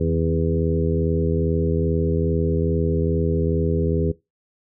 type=harmonic tone with a mistuned harmonic; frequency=82.41 Hz; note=E2; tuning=in tune; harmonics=1 / 2 / 3 / 4 / 5 / 6; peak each=-23 / -23 / -28 / -29 / -25 / -28 dBFS; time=0-4.12 s; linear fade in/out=10 ms; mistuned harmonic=2; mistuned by=-49 cents; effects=noise-tail reverb RT60 0.2 s tail -19 dB re dry